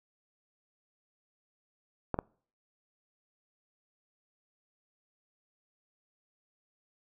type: clicks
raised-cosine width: 1 ms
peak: -16 dBFS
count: 2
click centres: 2.143 / 2.189 s
effects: noise-tail reverb RT60 0.5 s tail -26 dB re dry